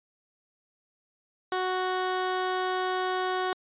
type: tone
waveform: 15% pulse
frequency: 370 Hz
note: F#4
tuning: in tune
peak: -20 dBFS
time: 1.52-3.53 s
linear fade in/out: 2 ms
effects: resampled to 8000 Hz